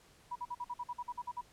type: tone bursts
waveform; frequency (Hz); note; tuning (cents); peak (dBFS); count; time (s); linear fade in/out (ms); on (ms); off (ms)
sine; 974; B5; -24; -36; 12; 0.31-1.413; 10; 47; 49
effects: pink hiss -63 dBFS RMS until 1.52 s + low-pass 11000 Hz 12 dB/octave